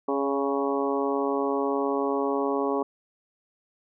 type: harmonic tone with a mistuned harmonic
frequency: 138.59 Hz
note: C#3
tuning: in tune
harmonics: 2 / 3 / 4 / 5 / 6 / 7 / 8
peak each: -29 / -27 / -32 / -35 / -34 / -35 / -33 dBFS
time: 0.08-2.83 s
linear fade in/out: 5 ms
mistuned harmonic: 4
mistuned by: +26 cents
effects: none